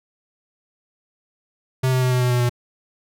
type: tone with pitch steps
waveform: square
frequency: 130 / 128.58 / 127.18 / 125.79 / 124.42 / 123.06 / 121.72 Hz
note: C3 / C3 / C3 / B2 / B2 / B2 / B2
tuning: -11 / -30 / -49 / +32 / +13 / -6 / -25 cents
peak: -17 dBFS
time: 1.83-2.495 s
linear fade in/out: 10 ms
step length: 95 ms
effects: none